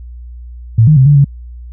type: tone with pitch steps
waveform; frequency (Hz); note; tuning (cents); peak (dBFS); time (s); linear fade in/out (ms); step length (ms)
sine; 112.7 / 153.3 / 131.4 / 145.3 / 140.4; A2 / D#3 / C3 / D3 / C#3; +42 / -25 / +8 / -18 / +22; -3; 0.78-1.245; 5; 93
effects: added 60 Hz sine -27 dBFS peak until 1.72 s